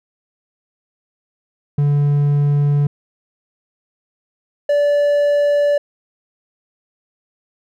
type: tone pair in turn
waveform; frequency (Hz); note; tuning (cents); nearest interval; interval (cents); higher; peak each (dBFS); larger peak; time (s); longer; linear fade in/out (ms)
triangle; 144.5 / 579.8; D3 / D5; -28 / -22; 2 octaves; 2406; second; -10; neither; 1.78-2.87 / 4.69-5.78; neither; 5
effects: none